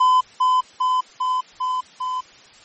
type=tone with echo; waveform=triangle; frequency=1015 Hz; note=B5; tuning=47 cents sharp; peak=-10 dBFS; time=0-0.21 s; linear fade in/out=10 ms; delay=400 ms; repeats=5; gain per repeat=-2 dB; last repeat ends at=2.21 s; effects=white hiss -47 dBFS RMS until 2.64 s + MP3 32 kbps